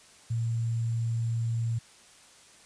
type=tone with sample-and-hold; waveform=sine; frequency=115.4 Hz; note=A#2; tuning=17 cents flat; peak=-26 dBFS; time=0.3-1.79 s; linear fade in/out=10 ms; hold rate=7350 Hz; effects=white hiss -55 dBFS RMS until 2.65 s + resampled to 22050 Hz